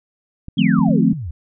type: clicks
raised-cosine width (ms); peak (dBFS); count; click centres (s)
5; -19; 4; 0.484 / 0.793 / 0.891 / 1.131
type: chord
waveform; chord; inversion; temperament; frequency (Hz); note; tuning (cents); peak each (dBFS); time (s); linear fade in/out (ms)
sine; F dominant seventh; third; equal with one note detuned; 155.56 / 179.11 / 220 / 261.6; Eb3 / F3 / A3 / C4; 0 / +44 / 0 / 0; -20 / -17 / -16 / -18; 0.57-1.13; 10
type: exponential sweep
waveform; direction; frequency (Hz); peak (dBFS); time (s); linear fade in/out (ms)
sine; down; 3352 to 70.9; -24; 0.58-1.31; 5
effects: none